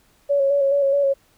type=tone with vibrato; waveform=sine; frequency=558 Hz; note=C#5; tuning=11 cents sharp; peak=-15 dBFS; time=0.29-1.14 s; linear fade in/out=20 ms; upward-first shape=square; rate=4.7 Hz; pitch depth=27 cents each way; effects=pink hiss -59 dBFS RMS until 1.37 s